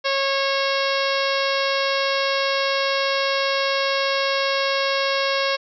harmonic tone, 547 Hz, C#5, 23 cents flat, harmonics 1 / 2 / 3 / 4 / 5 / 6 / 7 / 8 / 9 / 10, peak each -23 / -26 / -28 / -29 / -30 / -31 / -31 / -32 / -33 / -33 dBFS, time 0.04-5.57 s, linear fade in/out 20 ms, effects none

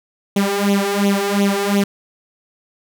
sawtooth tone with flanger, 200.2 Hz, G3, 37 cents sharp, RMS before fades -17 dBFS, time 0.36-1.84 s, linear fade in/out 5 ms, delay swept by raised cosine 0.3 to 2.7 ms, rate 2.8 Hz, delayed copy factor +0.8, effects none

